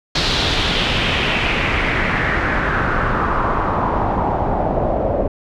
pink noise with low-pass filter sweep, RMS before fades -18 dBFS, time 0.15-5.28 s, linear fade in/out 5 ms, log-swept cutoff 4300 to 580 Hz, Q 3, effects none

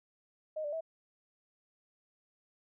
sine tone with pitch steps, 621 / 587 / 648 Hz, D#5 / D5 / E5, -3 / -1 / -30 cents, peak -34 dBFS, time 0.56-0.809 s, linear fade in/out 10 ms, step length 83 ms, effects none

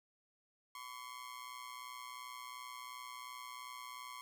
sawtooth ring-modulated tone, 1073 Hz, C6, 43 cents sharp, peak -40 dBFS, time 0.75-4.21 s, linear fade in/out 0 ms, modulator 61.4 Hz, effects none

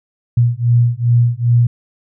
sine beating tone pair, 118.3 / 120.8 Hz, A#2 / B2, +26 / -38 cents, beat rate 2.5 Hz, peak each -13 dBFS, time 0.37-1.67 s, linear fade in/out 5 ms, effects none

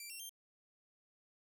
10% pulse tone with pitch steps, 2349 / 2730 / 3172 Hz, D7 / F7 / G7, 0 / -40 / +20 cents, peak -38 dBFS, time 0-0.294 s, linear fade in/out 2 ms, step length 98 ms, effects none

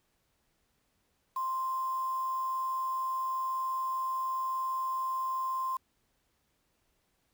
sine tone with quantisation, 1046.5 Hz, C6, in tune, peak -30 dBFS, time 1.36-5.77 s, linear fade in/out 5 ms, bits 8, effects pink hiss -75 dBFS RMS until 7.33 s

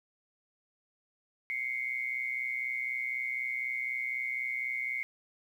sine tone pair together, 2093 / 2217 Hz, C7 / C#7, 0 / 0 cents, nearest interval minor second, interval 100 cents, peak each -34 / -35 dBFS, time 1.5-5.03 s, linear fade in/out 0 ms, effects 10-bit

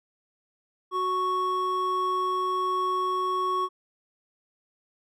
triangle tone pair together, 370 / 1108.7 Hz, F#4 / C#6, 0 / 0 cents, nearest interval octave + perfect fifth, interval 1900 cents, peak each -29 / -23 dBFS, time 0.91-3.69 s, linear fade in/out 50 ms, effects none

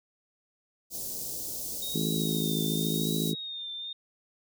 white band-stop noise, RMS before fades -36 dBFS, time 0.9-3.34 s, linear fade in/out 50 ms, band 600 to 4800 Hz, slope 24 dB/octave
sine tone with vibrato, 3720 Hz, A#7, 4 cents flat, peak -35 dBFS, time 1.82-3.93 s, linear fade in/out 5 ms, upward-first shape triangle, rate 0.92 Hz, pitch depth 78 cents each way
harmonic tone, 53.9 Hz, A1, 35 cents flat, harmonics 3 / 4 / 5 / 6 / 7 / 8, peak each -31 / -33 / -35 / -37 / -38 / -39 dBFS, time 1.94-3.35 s, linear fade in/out 10 ms
effects none

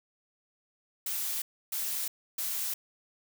blue noise bursts, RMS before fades -33 dBFS, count 3, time 1.06-2.74 s, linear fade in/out 5 ms, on 360 ms, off 300 ms, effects none

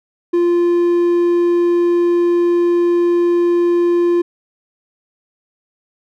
triangle tone, 347.3 Hz, F4, 10 cents flat, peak -9 dBFS, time 0.33-4.22 s, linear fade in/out 10 ms, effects none

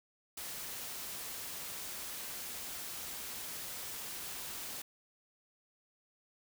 white noise, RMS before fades -43 dBFS, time 0.37-4.82 s, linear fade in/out 5 ms, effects none

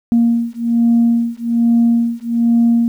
sine beating tone pair, 233.1 / 234.3 Hz, A#3 / A#3, 0 / +9 cents, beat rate 1.2 Hz, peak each -13 dBFS, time 0.12-2.88 s, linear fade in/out 0 ms, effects tanh soft clip ceiling -5 dBFS + 8-bit

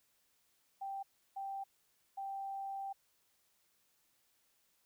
sine tone bursts at uneven times, 784 Hz, G5, in tune, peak -39 dBFS, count 3, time 0.81-1.03 / 1.36-1.64 / 2.17-2.93 s, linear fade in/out 10 ms, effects white hiss -75 dBFS RMS until 4.85 s

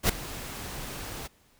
pink noise with ADSR envelope, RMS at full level -20 dBFS, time 0.03-1.28 s, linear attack 63 ms, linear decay 4 ms, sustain -18 dB, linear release 21 ms, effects pink hiss -63 dBFS RMS until 1.59 s

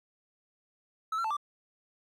triangle tone with pitch steps, 1301 / 1357 / 882 / 1174 Hz, E6 / E6 / A5 / D6, -23 / +50 / +4 / -1 cents, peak -27 dBFS, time 1.12-1.368 s, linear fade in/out 5 ms, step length 62 ms, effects none

